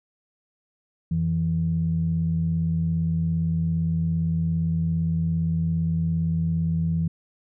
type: tone pair together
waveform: sine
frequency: 87.31 / 164.82 Hz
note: F2 / E3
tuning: 0 / 0 cents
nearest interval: major seventh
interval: 1100 cents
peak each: -27 / -21 dBFS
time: 1.11-7.08 s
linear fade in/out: 5 ms
effects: tanh soft clip ceiling -13 dBFS